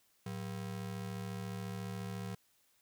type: ring-modulated tone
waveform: square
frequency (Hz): 146.83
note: D3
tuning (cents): 0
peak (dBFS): -37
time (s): 0.26-2.35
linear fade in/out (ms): 2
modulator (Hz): 37.1
effects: white hiss -72 dBFS RMS until 2.81 s